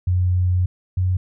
sine tone pair in turn, 90.5 / 91.87 Hz, F#2 / F#2, -38 / -12 cents, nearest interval unison, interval 26 cents, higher second, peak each -15 / -16 dBFS, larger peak first, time 0.07-0.66 / 0.97-1.17 s, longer first, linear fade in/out 5 ms, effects none

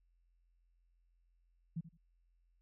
sine tone with echo, 164.81 Hz, E3, in tune, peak -36 dBFS, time 1.76-1.81 s, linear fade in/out 10 ms, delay 82 ms, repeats 2, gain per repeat -14 dB, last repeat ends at 1.974 s, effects added 43 Hz sine -70 dBFS peak until 2.61 s

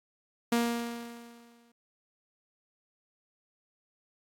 sawtooth tone with exponential decay, 235.3 Hz, A#3, 16 cents sharp, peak -19 dBFS, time 0.52-1.72 s, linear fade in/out 5 ms, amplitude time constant 260 ms, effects AAC 64 kbps

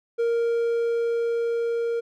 triangle tone with level ramp, 466.2 Hz, A#4, in tune, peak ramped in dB -18 to -21 dBFS, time 0.18-2.01 s, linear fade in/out 20 ms, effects none

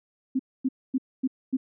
sine tone bursts, 261.6 Hz, C4, in tune, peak -21 dBFS, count 5, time 0.35-1.57 s, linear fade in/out 10 ms, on 44 ms, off 250 ms, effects none

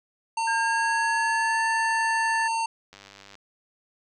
harmonic tone, 908 Hz, A#5, 46 cents flat, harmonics 1 / 3 / 5 / 7 / 9 / 10, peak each -24 / -34 / -38 / -41 / -43 / -44 dBFS, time 0.37-2.66 s, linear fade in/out 5 ms
sine tone with pitch glide, 1613 to 1759 Hz, G6 to A6, +49 to -1 cents, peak -25 dBFS, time 0.47-2.48 s, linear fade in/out 10 ms, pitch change +150 cents, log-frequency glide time 0.6-1.65 s
click train, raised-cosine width 0.2 ms, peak -29 dBFS, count 43, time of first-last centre 2.93-3.353 s, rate 99.2 Hz
effects none

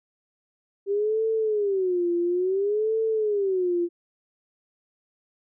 sine tone with vibrato, 392 Hz, G4, in tune, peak -21 dBFS, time 0.86-3.89 s, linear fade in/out 50 ms, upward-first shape sine, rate 0.58 Hz, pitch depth 220 cents each way, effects none

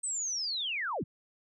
sine linear sweep, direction down, 8330 to 69.5 Hz, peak -31 dBFS, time 0.03-1.04 s, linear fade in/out 10 ms, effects none

